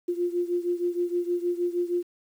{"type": "beating tone pair", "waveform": "sine", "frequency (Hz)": [349.2, 355.6], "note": ["F4", "F4"], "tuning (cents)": [0, 31], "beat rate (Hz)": 6.4, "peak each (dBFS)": [-26, -29], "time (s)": [0.08, 2.03], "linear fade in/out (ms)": 10, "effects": ["9-bit"]}